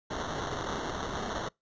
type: noise with sample-and-hold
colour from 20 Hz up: blue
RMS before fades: -35 dBFS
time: 0.1-1.49 s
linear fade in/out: 10 ms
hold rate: 2450 Hz
effects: noise-tail reverb RT60 0.2 s tail -26 dB re dry + resampled to 16000 Hz